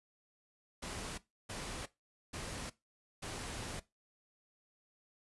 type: noise bursts at uneven times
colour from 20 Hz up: pink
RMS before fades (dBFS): -43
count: 4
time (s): 0.82-1.18 / 1.49-1.86 / 2.33-2.7 / 3.22-3.8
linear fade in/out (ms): 10
effects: noise-tail reverb RT60 0.2 s tail -18 dB re dry + resampled to 24000 Hz